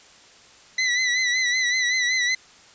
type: tone with vibrato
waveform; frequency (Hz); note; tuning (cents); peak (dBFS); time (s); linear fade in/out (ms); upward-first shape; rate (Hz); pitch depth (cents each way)
sawtooth; 1993; B6; +15; -16; 0.78-2.35; 5; sine; 5.3; 54
effects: white hiss -50 dBFS RMS until 2.74 s + resampled to 16000 Hz